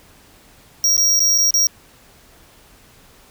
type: tone with dropouts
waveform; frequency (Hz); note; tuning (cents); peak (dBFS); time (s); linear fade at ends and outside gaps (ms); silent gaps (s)
square; 5650; F8; +19; -13; 0.84-1.67; 1; 0.967-0.978 / 1.194-1.203 / 1.379-1.384 / 1.507-1.54
effects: pink hiss -49 dBFS RMS until 3.3 s

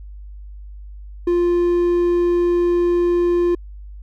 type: tone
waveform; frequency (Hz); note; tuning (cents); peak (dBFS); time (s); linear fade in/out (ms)
triangle; 349.2; F4; 0; -12; 1.27-3.55; 5
effects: added 50 Hz sine -33 dBFS peak until 4.02 s

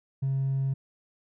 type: tone with hard clipping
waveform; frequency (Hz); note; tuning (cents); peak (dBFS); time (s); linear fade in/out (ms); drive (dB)
sine; 135.2; C#3; -43; -25; 0.22-0.74; 10; 1
effects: none

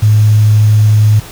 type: tone with quantisation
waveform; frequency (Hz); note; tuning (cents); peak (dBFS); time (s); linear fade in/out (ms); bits
sine; 106.7; G#2; +47; -4; 0.02-1.2; 10; 5
effects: pink hiss -31 dBFS RMS until 1.31 s

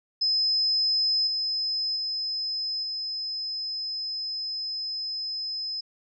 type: tone with level steps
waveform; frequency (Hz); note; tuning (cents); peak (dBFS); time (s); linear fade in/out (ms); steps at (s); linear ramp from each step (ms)
sine; 5100; D#8; +42; -21 / -25 / -27 / -29; 0.21-5.81; 10; 1.27 / 1.96 / 2.83; 2
effects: none

